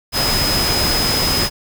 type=tone in noise; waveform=sine; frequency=5060 Hz; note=D#8; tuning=28 cents sharp; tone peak=-18 dBFS; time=0.12-1.5 s; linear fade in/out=50 ms; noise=pink; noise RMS=-19 dBFS; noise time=0.12-1.5 s; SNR=-2 dB; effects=none